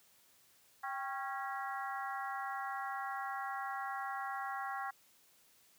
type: harmonic tone with a mistuned harmonic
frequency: 274.8 Hz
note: C#4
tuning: 15 cents flat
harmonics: 3 / 4 / 5 / 6 / 7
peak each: -41 / -43 / -45 / -47 / -48 dBFS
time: 0.83-4.91 s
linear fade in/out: 10 ms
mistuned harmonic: 3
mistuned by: -75 cents
effects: white hiss -67 dBFS RMS until 5.78 s + high-pass 60 Hz 12 dB/octave